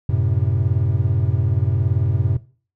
triangle chord, F# diminished, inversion none, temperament equal, 92.5 / 110 / 130.81 Hz, F#2 / A2 / C3, 0 / 0 / 0 cents, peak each -18 / -18 / -19 dBFS, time 0.09-2.37 s, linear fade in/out 5 ms, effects noise-tail reverb RT60 0.4 s tail -18 dB re dry

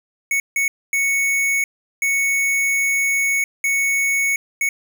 square tone bursts at uneven times, 2217 Hz, C#7, in tune, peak -17 dBFS, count 6, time 0.31-0.4 / 0.56-0.68 / 0.93-1.64 / 2.02-3.44 / 3.64-4.36 / 4.61-4.69 s, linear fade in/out 2 ms, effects none

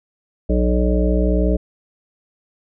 harmonic tone with a mistuned harmonic, 61.3 Hz, B1, 12 cents flat, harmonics 1 / 3 / 5 / 7 / 9 / 10, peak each -16 / -21 / -23 / -24 / -26 / -26 dBFS, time 0.49-1.57 s, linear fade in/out 10 ms, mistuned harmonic 1, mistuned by -82 cents, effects none

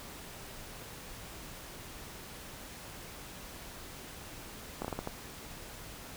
slowing click train, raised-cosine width 1 ms, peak -21 dBFS, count 6, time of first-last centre 4.82-5.074 s, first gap 26 ms, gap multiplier 1.34, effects pink hiss -47 dBFS RMS until 6.16 s

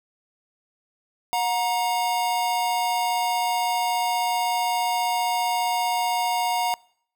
square tone pair together, 725 / 940.2 Hz, F#5 / A#5, -35 / +15 cents, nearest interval major third, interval 450 cents, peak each -25 dBFS, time 1.33-6.74 s, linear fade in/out 0 ms, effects noise-tail reverb RT60 0.6 s tail -24 dB re dry

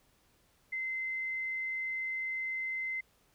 sine tone, 2066 Hz, C7, 22 cents flat, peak -33 dBFS, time 0.72-3.01 s, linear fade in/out 10 ms, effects pink hiss -69 dBFS RMS until 3.34 s

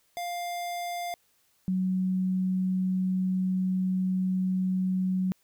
square / sine tone pair in turn, 700 / 186.05 Hz, F5 / F#3, +4 / +10 cents, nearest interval octave + major seventh, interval 2294 cents, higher first, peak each -32 / -24 dBFS, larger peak second, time 0.17-1.14 / 1.68-5.32 s, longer second, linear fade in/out 0 ms, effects white hiss -68 dBFS RMS until 5.43 s

